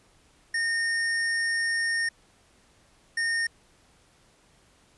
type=tone pair in turn; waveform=square; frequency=1835 / 1835 Hz; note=A#6 / A#6; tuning=-28 / -28 cents; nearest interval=unison; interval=0 cents; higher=neither; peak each=-25 dBFS; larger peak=neither; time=0.54-2.09 / 3.17-3.47 s; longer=first; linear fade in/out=5 ms; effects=pink hiss -61 dBFS RMS until 4.97 s + resampled to 24000 Hz